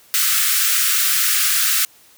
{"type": "high-pass noise", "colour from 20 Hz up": "white", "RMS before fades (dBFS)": -17, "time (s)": [0.14, 1.85], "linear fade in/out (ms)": 0, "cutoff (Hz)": 1200, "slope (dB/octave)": 96, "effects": ["white hiss -50 dBFS RMS until 2.17 s", "high-pass 60 Hz 12 dB/octave"]}